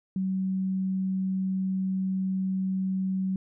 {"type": "tone", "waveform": "sine", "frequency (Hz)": 189.3, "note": "F#3", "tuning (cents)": 40, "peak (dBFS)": -25, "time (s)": [0.16, 3.36], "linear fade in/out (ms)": 2, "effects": []}